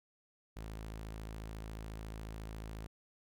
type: tone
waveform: sawtooth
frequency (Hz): 54.1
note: A1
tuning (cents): -29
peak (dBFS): -39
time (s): 0.56-2.87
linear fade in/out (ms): 10
effects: none